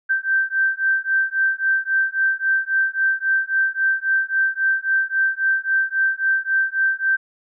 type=beating tone pair; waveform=sine; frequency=1560 / 1563.7 Hz; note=G6 / G6; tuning=-9 / -5 cents; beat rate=3.7 Hz; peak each=-20 dBFS; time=0.09-7.17 s; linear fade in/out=20 ms; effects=none